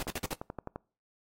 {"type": "noise bursts", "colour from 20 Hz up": "pink", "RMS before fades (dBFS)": -35, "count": 5, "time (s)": [0, 0.334], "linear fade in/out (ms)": 0, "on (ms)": 26, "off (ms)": 51}
{"type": "click train", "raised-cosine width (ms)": 1, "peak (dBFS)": -23, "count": 9, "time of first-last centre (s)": [0.07, 0.76], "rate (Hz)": 11.6}
{"effects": ["noise-tail reverb RT60 0.4 s tail -25 dB re dry", "AAC 48 kbps"]}